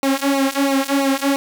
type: tone with flanger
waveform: sawtooth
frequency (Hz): 274.5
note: C#4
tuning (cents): -17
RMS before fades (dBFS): -18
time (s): 0.03-1.36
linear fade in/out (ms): 0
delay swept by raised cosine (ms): 0.59 to 3.69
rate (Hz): 3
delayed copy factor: -0.9
effects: none